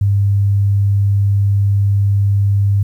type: tone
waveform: sine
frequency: 100 Hz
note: G2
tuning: 35 cents sharp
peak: -10 dBFS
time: 0.01-2.83 s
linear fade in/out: 5 ms
effects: 8-bit